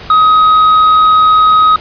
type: tone with tanh clipping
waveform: triangle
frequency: 1262 Hz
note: D#6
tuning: 24 cents sharp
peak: -5 dBFS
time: 0.1-1.76 s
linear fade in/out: 2 ms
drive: 9 dB
effects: pink hiss -30 dBFS RMS until 1.8 s + resampled to 11025 Hz